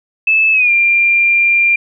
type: tone with pitch glide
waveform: sine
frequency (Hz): 2617 to 2386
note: E7 to D7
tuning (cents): -13 to +27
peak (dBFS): -8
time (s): 0.27-1.76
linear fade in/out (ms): 5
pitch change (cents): -160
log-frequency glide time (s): 0.52-0.71
effects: none